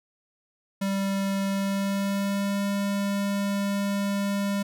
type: tone with pitch glide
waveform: square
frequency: 196 to 200.1 Hz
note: G3 to G3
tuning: 0 to +36 cents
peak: -25 dBFS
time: 0.81-4.63 s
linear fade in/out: 10 ms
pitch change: +36 cents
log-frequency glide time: 1.46-2.66 s
effects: none